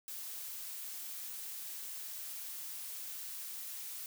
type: noise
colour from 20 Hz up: blue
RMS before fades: -44 dBFS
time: 0.08-4.06 s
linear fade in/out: 0 ms
effects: none